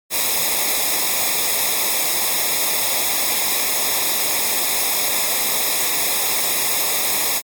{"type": "noise with comb filter", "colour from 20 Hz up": "white", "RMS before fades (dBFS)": -19, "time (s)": [0.1, 7.42], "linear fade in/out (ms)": 50, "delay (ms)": 0.67, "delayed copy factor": -0.8, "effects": ["MP3 96 kbps"]}